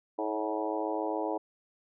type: harmonic tone with a mistuned harmonic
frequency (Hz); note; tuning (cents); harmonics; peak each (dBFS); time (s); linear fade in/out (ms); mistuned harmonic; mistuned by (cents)
107.3; A2; -43; 3 / 4 / 5 / 6 / 7 / 8 / 9; -35 / -36 / -37 / -38 / -38 / -39 / -40; 0.18-1.38; 10; 5; +42
effects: none